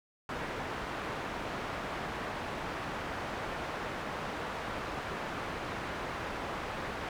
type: low-pass noise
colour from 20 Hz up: white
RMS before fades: -38 dBFS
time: 0.29-7.09 s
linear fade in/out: 2 ms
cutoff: 1400 Hz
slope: 12 dB/octave
effects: none